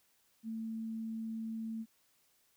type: tone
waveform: sine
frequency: 223.6 Hz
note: A3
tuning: 28 cents sharp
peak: -37 dBFS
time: 0.43-1.86 s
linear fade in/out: 50 ms
effects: white hiss -72 dBFS RMS until 2.56 s